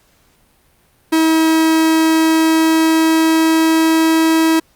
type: tone with pitch glide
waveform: 45% pulse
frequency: 320.9 to 322.8 Hz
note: E4 to E4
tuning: -46 to -36 cents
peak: -10 dBFS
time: 1.12-4.6 s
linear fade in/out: 10 ms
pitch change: +10 cents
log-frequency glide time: 2.05-4.35 s
effects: pink hiss -55 dBFS RMS until 4.75 s + Opus 48 kbps